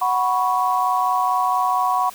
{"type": "chord", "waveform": "sine", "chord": "F# suspended fourth", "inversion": "none", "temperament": "equal with one note detuned", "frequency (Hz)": [740, 984.3, 1108.7], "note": ["F#5", "B5", "C#6"], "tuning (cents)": [0, -6, 0], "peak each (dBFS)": -21, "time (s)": [0.01, 2.1], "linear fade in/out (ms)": 10, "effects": ["white hiss -41 dBFS RMS until 2.14 s"]}